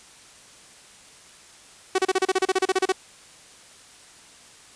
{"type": "tone bursts", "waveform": "sawtooth", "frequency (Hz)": 377.1, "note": "F#4", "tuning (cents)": 33, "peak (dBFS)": -14, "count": 15, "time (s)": [1.95, 2.922], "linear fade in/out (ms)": 5, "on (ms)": 34, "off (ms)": 33, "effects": ["white hiss -49 dBFS RMS until 4.75 s", "resampled to 22050 Hz"]}